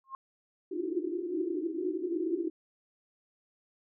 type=tone with exponential growth; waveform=sine; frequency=1070 Hz; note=C6; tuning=38 cents sharp; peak=-33 dBFS; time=0.04-0.15 s; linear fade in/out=1 ms; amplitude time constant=22 ms
type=band-pass noise; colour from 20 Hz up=white; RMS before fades=-33 dBFS; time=0.71-2.5 s; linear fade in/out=10 ms; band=310 to 370 Hz; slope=96 dB/octave
effects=none